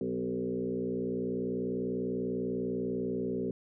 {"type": "tone with frequency modulation", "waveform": "sine", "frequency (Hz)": 319.6, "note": "D#4", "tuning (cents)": 47, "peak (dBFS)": -30, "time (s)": [0.01, 3.51], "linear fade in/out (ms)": 2, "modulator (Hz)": 60.2, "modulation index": 2.5, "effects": []}